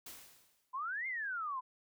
white noise with exponential decay, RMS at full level -47 dBFS, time 0.06-0.8 s, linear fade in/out 5 ms, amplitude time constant 160 ms
sine exponential two-way sweep, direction up then down, 991 to 2149 to 991 Hz, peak -36 dBFS, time 0.73-1.61 s, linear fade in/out 20 ms, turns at 1.07 s
effects none

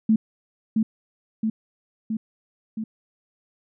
sine tone with echo, 219.9 Hz, A3, 1 cent flat, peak -14 dBFS, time 0.09-0.16 s, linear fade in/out 5 ms, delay 670 ms, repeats 4, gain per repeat -3 dB, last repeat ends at 2.84 s, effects none

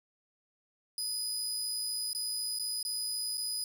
25% pulse tone with dropouts, 4978 Hz, D#8, in tune, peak -28 dBFS, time 0.98-3.64 s, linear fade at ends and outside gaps 1 ms, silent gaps 2.131-2.149 / 2.588-2.596 / 2.828-2.85 / 3.373-3.379 s, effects none

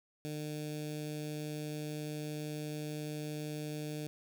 15% pulse tone with notch filter, 151 Hz, D3, 48 cents sharp, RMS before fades -40 dBFS, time 0.25-4.07 s, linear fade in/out 0 ms, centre 1200 Hz, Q 0.54, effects none

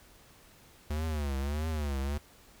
square tone with vibrato, 73.42 Hz, D2, in tune, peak -31 dBFS, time 0.9-2.18 s, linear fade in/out 5 ms, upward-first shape triangle, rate 1.6 Hz, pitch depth 170 cents each way, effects pink hiss -58 dBFS RMS until 2.6 s

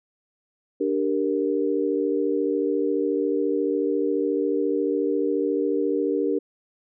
sine chord, G minor, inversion second, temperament equal, 293.7 / 392 / 466.2 Hz, D4 / G4 / Bb4, 0 / 0 / 0 cents, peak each -25 dBFS, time 0.8-6.39 s, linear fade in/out 10 ms, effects none

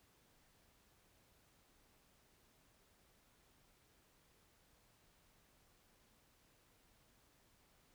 silence, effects pink hiss -72 dBFS RMS until 7.94 s

